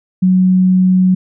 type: tone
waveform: sine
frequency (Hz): 185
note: F#3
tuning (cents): 0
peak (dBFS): -7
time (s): 0.22-1.15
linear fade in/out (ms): 10
effects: none